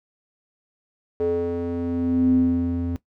square tone with band-pass filter sweep, 86 Hz, F2, 26 cents flat, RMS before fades -22 dBFS, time 1.2-2.96 s, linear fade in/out 0 ms, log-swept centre 440 to 190 Hz, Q 6.7, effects noise-tail reverb RT60 0.1 s tail -17 dB re dry

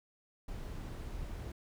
brown noise, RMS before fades -42 dBFS, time 0.48-1.52 s, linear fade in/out 5 ms, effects none

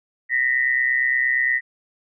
sine tone pair together, 1849.3 / 1978 Hz, A#6 / B6, -14 / +2 cents, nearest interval minor second, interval 116 cents, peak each -20 dBFS, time 0.29-1.61 s, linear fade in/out 50 ms, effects none

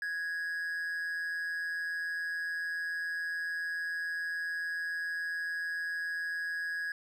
triangle tone with amplitude modulation, 1661.2 Hz, G#6, in tune, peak -29 dBFS, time 0.02-6.92 s, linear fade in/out 2 ms, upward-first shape sine, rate 167 Hz, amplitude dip 45%, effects none

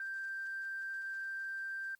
triangle tone with tanh clipping, 1573 Hz, G6, 6 cents sharp, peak -37 dBFS, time 0-1.95 s, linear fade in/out 2 ms, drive 1 dB, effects white hiss -75 dBFS RMS until 1.99 s + Opus 24 kbps

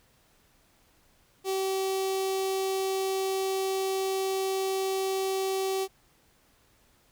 sawtooth tone with notch filter, 383.4 Hz, G4, 38 cents flat, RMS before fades -29 dBFS, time 1.44-5.88 s, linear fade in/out 50 ms, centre 1600 Hz, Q 0.94, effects pink hiss -64 dBFS RMS until 7.11 s

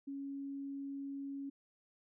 sine tone, 277.2 Hz, C#4, in tune, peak -40 dBFS, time 0.07-1.5 s, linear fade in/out 10 ms, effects none

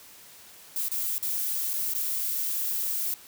violet noise with dropouts, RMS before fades -29 dBFS, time 0.76-3.14 s, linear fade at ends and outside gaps 1 ms, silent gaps 0.884-0.916 / 1.181-1.227 / 1.733-1.737 / 1.937-1.949 s, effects white hiss -50 dBFS RMS until 3.27 s + high-pass 60 Hz 12 dB/octave

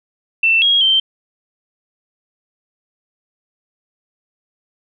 sine tone with pitch steps, 2676 / 3283 / 3126 Hz, E7 / G#7 / G7, +25 / -21 / -6 cents, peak -10 dBFS, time 0.43-1 s, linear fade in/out 5 ms, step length 190 ms, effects none

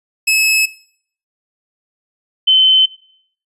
sawtooth / sine tone pair in turn, 2587 / 3064 Hz, E7 / G7, -33 / -40 cents, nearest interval minor third, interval 293 cents, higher second, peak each -7 dBFS, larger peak neither, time 0.27-0.66 / 2.47-2.86 s, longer neither, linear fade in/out 10 ms, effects noise-tail reverb RT60 0.6 s tail -20 dB re dry + resampled to 32000 Hz

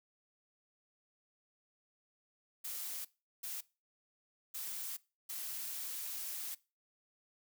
blue noise bursts at uneven times, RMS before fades -42 dBFS, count 4, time 2.64-3.05 / 3.43-3.61 / 4.54-4.97 / 5.29-6.55 s, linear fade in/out 10 ms, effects noise-tail reverb RT60 0.3 s tail -21 dB re dry

